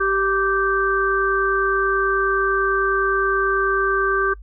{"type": "harmonic tone", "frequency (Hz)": 389.9, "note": "G4", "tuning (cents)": -9, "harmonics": [1, 3, 4], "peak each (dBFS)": [-21, -21, -21], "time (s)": [0, 4.34], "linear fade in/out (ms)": 10, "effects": ["noise-tail reverb RT60 0.1 s tail -25 dB re dry", "added 50 Hz sine -36 dBFS peak until 4.42 s"]}